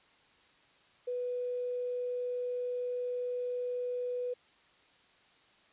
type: tone with tanh clipping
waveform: triangle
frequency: 493.6 Hz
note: B4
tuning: 1 cent flat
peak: -32 dBFS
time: 1.07-4.34 s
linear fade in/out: 10 ms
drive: 3 dB
effects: white hiss -64 dBFS RMS until 5.72 s + resampled to 8000 Hz